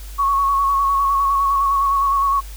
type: tone with vibrato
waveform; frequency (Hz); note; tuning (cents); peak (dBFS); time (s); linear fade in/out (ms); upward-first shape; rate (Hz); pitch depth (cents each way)
sine; 1108.7; C#6; 0; -14; 0.18-2.41; 20; square; 9.8; 24
effects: added 50 Hz sine -31 dBFS peak until 2.56 s + white hiss -42 dBFS RMS until 2.56 s